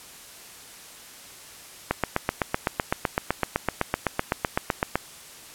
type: click train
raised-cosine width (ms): 0.5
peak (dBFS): -6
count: 25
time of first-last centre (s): 1.91-4.956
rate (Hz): 7.88
effects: white hiss -45 dBFS RMS until 5.54 s + low-pass 12000 Hz 12 dB/octave